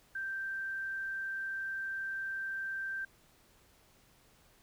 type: tone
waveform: sine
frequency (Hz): 1568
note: G6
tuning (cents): 0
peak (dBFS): -35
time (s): 0.15-3.05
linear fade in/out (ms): 5
effects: pink hiss -65 dBFS RMS until 4.62 s